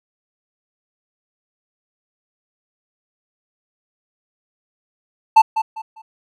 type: tone with echo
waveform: triangle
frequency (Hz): 884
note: A5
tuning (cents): +8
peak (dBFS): -3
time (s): 5.36-5.42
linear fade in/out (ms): 10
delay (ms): 200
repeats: 3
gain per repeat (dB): -11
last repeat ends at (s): 6.02
effects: none